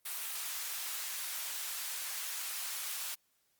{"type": "high-pass noise", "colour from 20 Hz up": "white", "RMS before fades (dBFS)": -39, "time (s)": [0.05, 3.15], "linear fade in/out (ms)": 10, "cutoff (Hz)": 1000, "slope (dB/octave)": 12, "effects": ["white hiss -75 dBFS RMS until 3.59 s", "Opus 32 kbps"]}